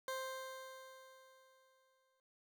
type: tone with exponential decay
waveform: 20% pulse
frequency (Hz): 524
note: C5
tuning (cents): +2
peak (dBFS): -34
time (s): 0.08-2.2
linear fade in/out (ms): 1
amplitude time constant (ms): 460
effects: none